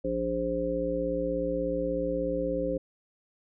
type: harmonic tone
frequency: 58.27 Hz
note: A#1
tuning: in tune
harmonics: 1 / 3 / 5 / 7 / 9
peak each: -38 / -37 / -33 / -36 / -29 dBFS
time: 0.04-2.78 s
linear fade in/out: 10 ms
effects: none